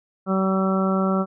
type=harmonic tone; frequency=190.8 Hz; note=G3; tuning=47 cents flat; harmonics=1 / 2 / 3 / 4 / 5 / 6 / 7; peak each=-20 / -27 / -27 / -32 / -38 / -31 / -28 dBFS; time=0.26-1.26 s; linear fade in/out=50 ms; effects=none